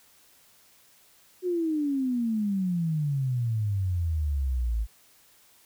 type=exponential sweep; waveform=sine; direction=down; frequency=370 to 52.8 Hz; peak=-24 dBFS; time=1.42-4.87 s; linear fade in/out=50 ms; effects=white hiss -59 dBFS RMS until 5.65 s